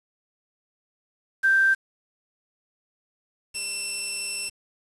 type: tone pair in turn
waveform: sine / 10% pulse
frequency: 1568 / 2689 Hz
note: G6 / E7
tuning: 0 / +34 cents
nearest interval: major sixth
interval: 934 cents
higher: second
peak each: -16 / -19 dBFS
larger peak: first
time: 1.43-1.75 / 3.54-4.5 s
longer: second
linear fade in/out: 20 ms
effects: resampled to 24000 Hz + 7-bit